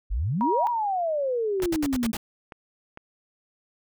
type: exponential two-way sweep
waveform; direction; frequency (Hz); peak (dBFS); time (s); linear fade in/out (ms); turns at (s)
sine; up then down; 42.77 to 983 to 216.2; -23; 0.1-2.12; 20; 0.69
type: tone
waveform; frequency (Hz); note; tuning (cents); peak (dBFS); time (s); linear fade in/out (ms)
sine; 953; A#5; +38; -22; 0.41-0.67; 0
type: clicks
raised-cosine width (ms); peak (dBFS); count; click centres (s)
0.5; -25; 3; 1.601 / 2.522 / 2.974
type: noise bursts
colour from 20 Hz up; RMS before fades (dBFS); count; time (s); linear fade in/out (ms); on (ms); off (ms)
pink; -31; 6; 1.62-2.169; 2; 39; 63
effects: none